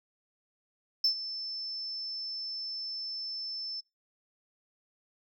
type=tone with ADSR envelope; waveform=sine; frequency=5290 Hz; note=E8; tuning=5 cents sharp; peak=-20 dBFS; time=1.04-3.81 s; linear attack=4 ms; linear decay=94 ms; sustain=-15 dB; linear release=16 ms; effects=noise-tail reverb RT60 0.2 s tail -23 dB re dry + tanh soft clip ceiling -19 dBFS